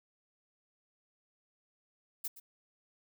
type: noise with echo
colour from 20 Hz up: violet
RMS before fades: -36 dBFS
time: 2.24-2.28 s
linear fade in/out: 10 ms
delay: 120 ms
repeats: 1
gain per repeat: -15 dB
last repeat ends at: 2.4 s
effects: none